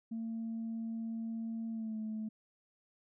sine tone with pitch glide, 226.4 to 217.6 Hz, A3 to A3, +50 to -19 cents, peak -35 dBFS, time 0.11-2.29 s, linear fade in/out 10 ms, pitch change -69 cents, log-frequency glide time 1.7-1.97 s, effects tanh soft clip ceiling -33 dBFS

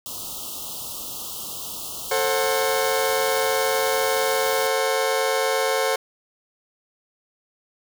white band-stop noise, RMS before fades -33 dBFS, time 0.06-4.67 s, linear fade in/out 0 ms, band 1300 to 2800 Hz, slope 96 dB/octave
sawtooth chord, F# diminished, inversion first, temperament just, 444 / 532.8 / 740 Hz, A4 / C5 / F#5, +16 / +31 / 0 cents, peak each -20 / -19 / -24 dBFS, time 2.11-5.96 s, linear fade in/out 5 ms
effects none

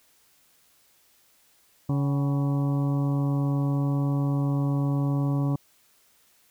harmonic tone with a mistuned harmonic, 140.6 Hz, C#3, 25 cents sharp, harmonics 1 / 2 / 3 / 4 / 5 / 6 / 7 / 8, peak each -23 / -28 / -42 / -39 / -43 / -47 / -43 / -44 dBFS, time 1.89-5.56 s, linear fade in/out 5 ms, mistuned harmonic 5, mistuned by +100 cents, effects white hiss -62 dBFS RMS until 6.5 s

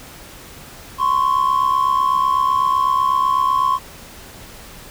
triangle ring-modulated tone, 1066 Hz, C6, 32 cents sharp, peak -8 dBFS, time 0.98-3.79 s, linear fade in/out 50 ms, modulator 34 Hz, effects tanh soft clip ceiling -8 dBFS + pink hiss -39 dBFS RMS until 4.9 s

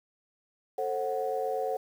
sine chord, F# diminished, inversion first, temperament just, 444 / 532.8 / 740 Hz, A4 / C5 / F#5, +16 / +31 / 0 cents, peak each -32 dBFS, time 0.78-1.77 s, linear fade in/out 5 ms, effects tanh soft clip ceiling -19 dBFS + 9-bit

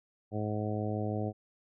harmonic tone, 106.1 Hz, G#2, 38 cents sharp, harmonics 1 / 2 / 3 / 4 / 5 / 6 / 7, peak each -34 / -37 / -39 / -40 / -41 / -42 / -42 dBFS, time 0.31-1.33 s, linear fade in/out 50 ms, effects none

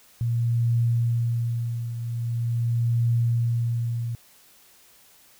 sine tone with tremolo, 117.5 Hz, A#2, 14 cents sharp, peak -18 dBFS, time 0.21-4.15 s, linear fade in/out 0 ms, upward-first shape triangle, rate 0.43 Hz, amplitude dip 70%, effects white hiss -55 dBFS RMS until 5.39 s

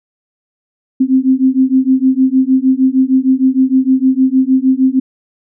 sine beating tone pair, 258.6 / 265.1 Hz, C4 / C4, -20 / +23 cents, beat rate 6.5 Hz, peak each -11 dBFS, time 1-5 s, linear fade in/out 10 ms, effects none

